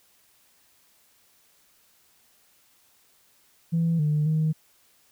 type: tone with pitch steps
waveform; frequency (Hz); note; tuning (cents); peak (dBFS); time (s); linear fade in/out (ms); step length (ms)
sine; 166.1 / 150.6 / 156.7; E3 / D3 / D#3; +13 / +44 / +13; -19; 3.72-4.53; 20; 270
effects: tanh soft clip ceiling -17 dBFS + white hiss -62 dBFS RMS until 5.11 s